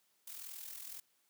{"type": "noise with amplitude modulation", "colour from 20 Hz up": "blue", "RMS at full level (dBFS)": -45, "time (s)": [0.27, 1], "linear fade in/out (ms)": 5, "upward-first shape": "sine", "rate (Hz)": 41.7, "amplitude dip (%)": 60, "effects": ["white hiss -75 dBFS RMS until 1.29 s", "high-pass 150 Hz 12 dB/octave"]}